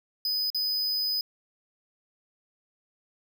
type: tone with dropouts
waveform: square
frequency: 5000 Hz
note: D#8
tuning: 8 cents sharp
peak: -26 dBFS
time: 0.25-1.21 s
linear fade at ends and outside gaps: 2 ms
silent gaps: 0.502-0.546 s
effects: none